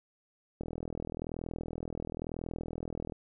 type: click train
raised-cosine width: 2 ms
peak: -24 dBFS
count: 104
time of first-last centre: 0.61-3.122 s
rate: 41 Hz
effects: none